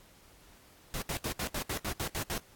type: noise bursts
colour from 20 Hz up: pink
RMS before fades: -35 dBFS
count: 10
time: 0.94-2.379 s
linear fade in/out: 0 ms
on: 80 ms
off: 71 ms
effects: pink hiss -59 dBFS RMS until 2.55 s + AAC 64 kbps